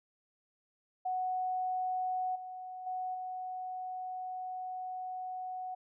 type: tone with level steps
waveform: sine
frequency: 740 Hz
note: F#5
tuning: in tune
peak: -31 / -41 / -34 / -37 dBFS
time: 1.05-5.75 s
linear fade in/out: 10 ms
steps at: 2.35 / 2.86 / 3.14 s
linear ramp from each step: 10 ms
effects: none